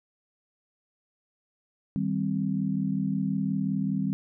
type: chord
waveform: sine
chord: C minor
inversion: first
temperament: just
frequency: 156.98 / 196.22 / 261.6 Hz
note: Eb3 / G3 / C4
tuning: +16 / +2 / 0 cents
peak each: -31 / -27 / -31 dBFS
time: 1.96-4.13 s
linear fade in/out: 0 ms
effects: none